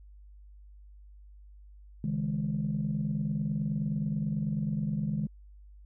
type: chord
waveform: sine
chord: C# suspended second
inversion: none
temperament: equal with one note detuned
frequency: 138.59 / 158.28 / 207.7 Hz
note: C#3 / D#3 / G#3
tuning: 0 / +30 / 0 cents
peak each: -34 / -31 / -31 dBFS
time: 2.04-5.27 s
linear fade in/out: 2 ms
effects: tanh soft clip ceiling -21 dBFS + added 50 Hz sine -49 dBFS peak until 5.85 s